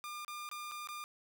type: tone with dropouts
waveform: sawtooth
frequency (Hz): 1203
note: D6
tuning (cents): +41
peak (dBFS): -38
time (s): 0.04-1.04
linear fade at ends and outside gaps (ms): 0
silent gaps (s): 0.248-0.28 / 0.49-0.514 / 0.713-0.718 / 0.873-0.888
effects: none